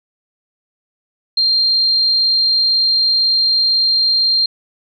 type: tone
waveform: sine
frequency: 4186 Hz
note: C8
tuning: in tune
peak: -11 dBFS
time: 1.37-4.46 s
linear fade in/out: 5 ms
effects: none